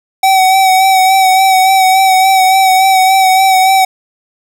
square tone with vibrato, 760 Hz, F#5, 46 cents sharp, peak -6 dBFS, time 0.23-3.85 s, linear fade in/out 5 ms, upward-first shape sine, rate 3.5 Hz, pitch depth 27 cents each way, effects none

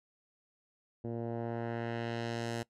10% pulse tone with low-pass filter sweep, 116.54 Hz, A#2, in tune, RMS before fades -37 dBFS, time 1.04-2.63 s, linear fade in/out 5 ms, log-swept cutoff 410 to 9900 Hz, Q 0.92, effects noise-tail reverb RT60 0.1 s tail -20 dB re dry

